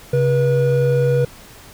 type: tone pair together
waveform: triangle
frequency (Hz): 135.4 / 483.9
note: C#3 / B4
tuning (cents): -40 / -35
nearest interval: octave + minor seventh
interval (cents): 2205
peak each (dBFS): -14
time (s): 0.13-1.25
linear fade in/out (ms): 5
effects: pink hiss -42 dBFS RMS until 1.73 s